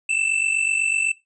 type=tone pair together; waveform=square; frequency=2637 / 2685 Hz; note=E7 / E7; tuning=0 / +31 cents; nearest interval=unison; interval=31 cents; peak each=-22 / -24 dBFS; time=0.09-1.12 s; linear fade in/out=5 ms; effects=noise-tail reverb RT60 0.2 s tail -19 dB re dry + resampled to 22050 Hz